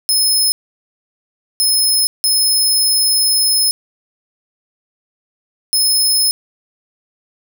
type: tone bursts at uneven times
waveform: 20% pulse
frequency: 5180 Hz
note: E8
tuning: 31 cents flat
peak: -6 dBFS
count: 4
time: 0.09-0.52 / 1.6-2.07 / 2.24-3.71 / 5.73-6.31 s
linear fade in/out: 0 ms
effects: none